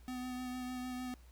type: tone with vibrato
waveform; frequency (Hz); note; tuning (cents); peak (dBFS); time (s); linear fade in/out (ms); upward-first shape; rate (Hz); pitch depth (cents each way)
square; 251.7; B3; +33; -40; 0.08-1.14; 0; sine; 6.6; 16
effects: added 61 Hz sine -56 dBFS peak until 1.31 s + pink hiss -67 dBFS RMS until 1.31 s